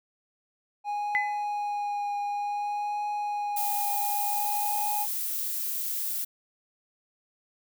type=tone with vibrato; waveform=triangle; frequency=824 Hz; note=G#5; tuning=14 cents flat; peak=-26 dBFS; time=0.84-5.07 s; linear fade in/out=50 ms; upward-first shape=triangle; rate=0.56 Hz; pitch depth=16 cents each way
type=tone with exponential decay; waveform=sine; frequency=2013 Hz; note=B6; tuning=33 cents sharp; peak=-20 dBFS; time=1.15-1.44 s; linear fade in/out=0 ms; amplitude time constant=61 ms
type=noise; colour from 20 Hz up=violet; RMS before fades=-31 dBFS; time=3.56-6.25 s; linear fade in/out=10 ms
effects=none